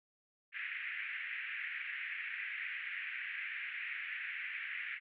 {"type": "band-pass noise", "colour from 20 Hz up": "pink", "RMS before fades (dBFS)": -42, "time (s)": [0.52, 5], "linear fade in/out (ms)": 50, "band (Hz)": [1700, 2500], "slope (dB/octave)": 48, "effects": []}